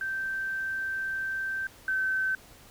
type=tone pair in turn; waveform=sine; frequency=1560 / 1537.6 Hz; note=G6 / G6; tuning=-9 / -34 cents; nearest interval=unison; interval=25 cents; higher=first; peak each=-29 / -25 dBFS; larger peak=second; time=0.01-1.67 / 1.88-2.35 s; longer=first; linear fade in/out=2 ms; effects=pink hiss -53 dBFS RMS until 2.7 s